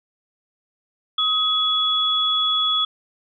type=tone pair together; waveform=sine; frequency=1264 / 3380 Hz; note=D#6 / G#7; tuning=+27 / +30 cents; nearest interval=octave + perfect fourth; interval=1703 cents; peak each=-24 / -18 dBFS; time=1.18-2.85 s; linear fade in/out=5 ms; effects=none